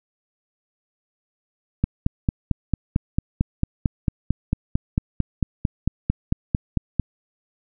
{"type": "click train", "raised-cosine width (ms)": 5, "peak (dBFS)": -6, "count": 24, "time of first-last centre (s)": [1.84, 6.997], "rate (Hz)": 4.46, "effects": []}